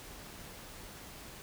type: silence
effects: pink hiss -49 dBFS RMS until 1.42 s